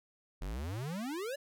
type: exponential sweep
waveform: square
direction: up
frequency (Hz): 41.2 to 587.3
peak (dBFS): -37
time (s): 0.41-1.36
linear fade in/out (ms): 10
effects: none